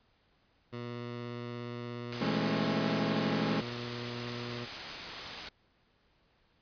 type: tone with vibrato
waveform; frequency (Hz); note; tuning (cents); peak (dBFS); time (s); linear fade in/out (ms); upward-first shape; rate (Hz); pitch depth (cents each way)
15% pulse; 120; B2; -49; -32; 0.72-4.66; 20; square; 17; 8
type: noise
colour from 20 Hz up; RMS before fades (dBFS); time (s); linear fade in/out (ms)
white; -39; 2.12-5.49; 5
type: chord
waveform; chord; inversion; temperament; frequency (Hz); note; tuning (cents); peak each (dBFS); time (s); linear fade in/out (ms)
sawtooth; A major seventh; second; equal with one note detuned; 164.81 / 207.7 / 220 / 270.5; E3 / G#3 / A3 / C#4; 0 / 0 / 0 / -42; -31; 2.21-3.61; 5
effects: pink hiss -70 dBFS RMS until 6.61 s + resampled to 11025 Hz